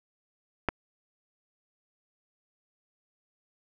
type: clicks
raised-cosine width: 0.5 ms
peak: -10 / -22 dBFS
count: 2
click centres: 0.687 / 0.69 s
effects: none